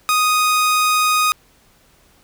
sawtooth tone, 1244.5 Hz, D#6, in tune, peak -10 dBFS, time 0.09-1.32 s, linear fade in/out 0 ms, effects pink hiss -54 dBFS RMS until 2.23 s

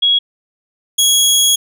sine / 20% pulse tone pair in turn, 3322 / 3322 Hz, G#7 / G#7, 0 / 0 cents, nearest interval unison, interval 0 cents, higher neither, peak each -9 / -4 dBFS, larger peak second, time 0.02-0.19 / 0.98-1.56 s, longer second, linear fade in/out 10 ms, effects none

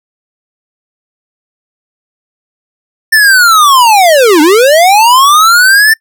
square linear two-way sweep, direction down then up, 1796 to 288.9 to 1796 Hz, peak -3 dBFS, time 3.12-5.94 s, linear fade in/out 10 ms, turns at 4.41 s, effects noise-tail reverb RT60 0.1 s tail -25 dB re dry

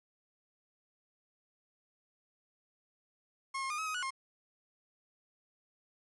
30% pulse tone with pitch steps, 1081 / 1071 / 1216 / 1280 / 1260 / 1467 / 1067 Hz, C#6 / C6 / D#6 / D#6 / D#6 / F#6 / C6, -44 / +40 / -40 / +49 / +21 / -15 / +34 cents, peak -32 dBFS, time 3.54-4.107 s, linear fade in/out 10 ms, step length 81 ms, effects resampled to 24000 Hz + 11-bit

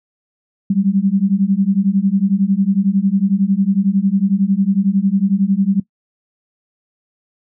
sine beating tone pair, 190 / 201 Hz, F#3 / G3, +46 / +44 cents, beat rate 11 Hz, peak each -15 dBFS, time 0.7-5.8 s, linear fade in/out 5 ms, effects noise-tail reverb RT60 0.1 s tail -20 dB re dry

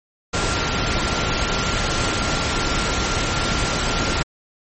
sine tone in noise, 1379 Hz, F6, 22 cents flat, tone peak -29 dBFS, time 0.33-4.23 s, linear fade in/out 10 ms, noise pink, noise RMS -21 dBFS, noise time 0.33-4.23 s, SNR -11 dB, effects MP3 32 kbps

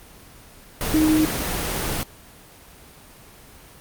sine tone in noise, 311.1 Hz, D#4, in tune, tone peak -15 dBFS, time 0.94-1.25 s, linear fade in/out 0 ms, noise pink, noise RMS -25 dBFS, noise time 0.81-2.03 s, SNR +7 dB, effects pink hiss -46 dBFS RMS until 3.8 s + Opus 24 kbps

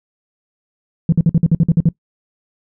sine tone bursts, 164.81 Hz, E3, in tune, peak -6 dBFS, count 10, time 1.09-1.889 s, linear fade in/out 2 ms, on 34 ms, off 51 ms, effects noise-tail reverb RT60 0.1 s tail -22 dB re dry + tanh soft clip ceiling -5 dBFS

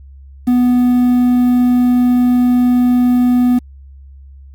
triangle tone with quantisation, 246.9 Hz, B3, in tune, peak -6 dBFS, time 0.47-3.59 s, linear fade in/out 10 ms, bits 6, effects added 68 Hz sine -34 dBFS peak until 4.54 s + MP3 64 kbps

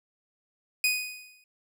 sawtooth tone with exponential decay, 2489 Hz, D#7, in tune, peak -17 dBFS, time 0.84-1.44 s, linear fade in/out 2 ms, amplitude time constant 130 ms, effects none

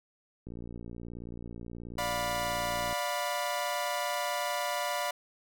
click train, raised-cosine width 3 ms, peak -30 dBFS, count 145, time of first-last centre 0.47-2.927 s, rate 58.6 Hz
sawtooth chord, B diminished, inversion first, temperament equal with one note detuned, 587.3 / 709.8 / 987.8 Hz, D5 / F5 / B5, 0 / +28 / 0 cents, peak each -31 dBFS, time 1.98-5.11 s, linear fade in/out 5 ms
effects none

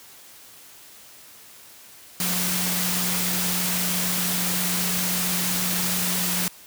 sine tone in noise, 180 Hz, F#3, 47 cents flat, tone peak -29 dBFS, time 2.2-6.48 s, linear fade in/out 2 ms, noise white, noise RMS -25 dBFS, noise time 2.2-6.48 s, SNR -7 dB, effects white hiss -47 dBFS RMS until 6.66 s + high-pass 60 Hz 12 dB/octave

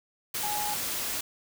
sine tone in noise, 835 Hz, G#5, 9 cents sharp, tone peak -31 dBFS, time 0.43-0.74 s, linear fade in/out 5 ms, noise white, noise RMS -32 dBFS, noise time 0.34-1.21 s, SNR -2 dB, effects none

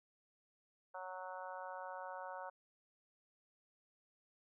harmonic tone, 185 Hz, F#3, in tune, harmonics 3 / 4 / 5 / 6 / 7 / 8, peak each -50 / -51 / -49 / -54 / -55 / -54 dBFS, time 0.94-2.5 s, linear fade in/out 10 ms, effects none

